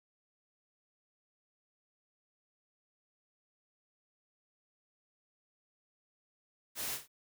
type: noise with echo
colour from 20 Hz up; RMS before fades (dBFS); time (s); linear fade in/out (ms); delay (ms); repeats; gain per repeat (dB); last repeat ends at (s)
white; -38; 6.75-6.99; 50; 45; 2; -9; 7.08
effects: none